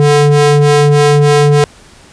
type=ring-modulated tone; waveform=square; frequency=146.83 Hz; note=D3; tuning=in tune; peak=-3 dBFS; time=0-1.64 s; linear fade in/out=0 ms; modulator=292 Hz; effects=pink hiss -40 dBFS RMS until 2.12 s + resampled to 22050 Hz